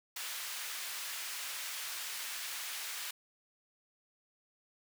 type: high-pass noise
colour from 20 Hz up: pink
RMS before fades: -41 dBFS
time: 0.16-3.11 s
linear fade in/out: 5 ms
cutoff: 1700 Hz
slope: 12 dB/octave
effects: none